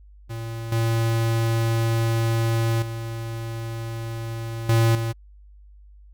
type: tone with level steps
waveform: square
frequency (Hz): 114.2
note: A#2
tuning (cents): -35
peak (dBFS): -30 / -20 / -29 / -16 / -24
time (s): 0.29-5.13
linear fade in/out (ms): 20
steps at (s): 0.72 / 2.82 / 4.69 / 4.95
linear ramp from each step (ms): 2
effects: added 50 Hz sine -45 dBFS peak until 6.13 s + Opus 48 kbps